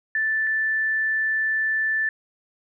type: tone pair in turn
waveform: sine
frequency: 1760 / 1760 Hz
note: A6 / A6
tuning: 0 / 0 cents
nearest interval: unison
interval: 0 cents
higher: neither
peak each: -20 dBFS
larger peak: neither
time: 0.15-0.47 / 0.47-2.09 s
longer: second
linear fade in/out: 2 ms
effects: none